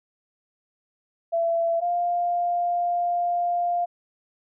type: tone pair in turn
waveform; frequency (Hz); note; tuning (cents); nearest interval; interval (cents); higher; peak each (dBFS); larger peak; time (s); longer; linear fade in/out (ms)
sine; 671 / 700.2; E5 / F5; +31 / +4; minor second; 73; second; -20 / -21; first; 1.32-1.81 / 1.81-3.86; second; 20
effects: none